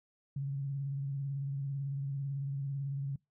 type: tone with vibrato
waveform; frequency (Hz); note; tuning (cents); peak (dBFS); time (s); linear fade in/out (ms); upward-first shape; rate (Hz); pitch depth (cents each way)
sine; 138.59; C#3; 0; -33; 0.36-3.16; 5; sine; 18; 41
effects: noise-tail reverb RT60 0.2 s tail -24 dB re dry